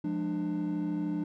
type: chord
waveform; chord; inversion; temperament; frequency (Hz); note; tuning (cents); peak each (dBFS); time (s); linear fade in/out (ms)
triangle; D diminished; first; equal with one note detuned; 174.61 / 207.7 / 297.9; F3 / Ab3 / D4; 0 / 0 / +25; -32 / -35 / -29; 0.04-1.24; 5
effects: tanh soft clip ceiling -20 dBFS